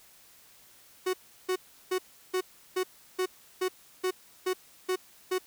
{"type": "tone bursts", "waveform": "45% pulse", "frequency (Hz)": 370, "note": "F#4", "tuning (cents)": 0, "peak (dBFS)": -26, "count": 11, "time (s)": [1.06, 5.385], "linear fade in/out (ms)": 10, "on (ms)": 75, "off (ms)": 350, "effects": ["white hiss -57 dBFS RMS until 5.46 s"]}